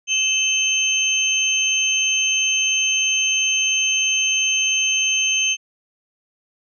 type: tone cluster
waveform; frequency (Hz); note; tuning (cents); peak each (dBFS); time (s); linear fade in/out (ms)
sine; 2617 / 3065 / 6300; E7 / G7 / G8; -13 / -40 / +8; -21; 0.07-5.57; 50
effects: none